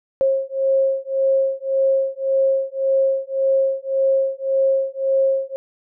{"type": "beating tone pair", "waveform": "sine", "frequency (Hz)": [537, 538.8], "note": ["C5", "C#5"], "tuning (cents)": [45, -49], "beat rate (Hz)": 1.8, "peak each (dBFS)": -19, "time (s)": [0.21, 5.56], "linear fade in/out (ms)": 0, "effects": []}